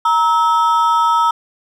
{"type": "ring-modulated tone", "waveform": "triangle", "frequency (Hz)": 1117, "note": "C#6", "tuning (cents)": 13, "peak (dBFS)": -6, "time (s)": [0.05, 1.31], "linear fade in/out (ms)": 5, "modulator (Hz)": 181, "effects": []}